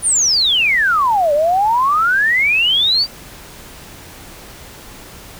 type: exponential two-way sweep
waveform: sine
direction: down then up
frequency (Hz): 9870 to 570 to 4778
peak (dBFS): -11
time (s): 0.02-3.07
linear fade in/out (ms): 50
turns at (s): 1.33
effects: pink hiss -37 dBFS RMS until 5.39 s